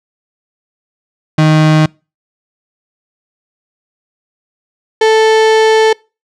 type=tone pair in turn; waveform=35% pulse; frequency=155.56 / 440 Hz; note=D#3 / A4; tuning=0 / 0 cents; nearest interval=octave + tritone; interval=1800 cents; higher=second; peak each=-4 dBFS; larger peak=neither; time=1.38-1.86 / 5.01-5.93 s; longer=second; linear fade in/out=5 ms; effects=noise-tail reverb RT60 0.3 s tail -26 dB re dry + low-pass 5000 Hz 12 dB/octave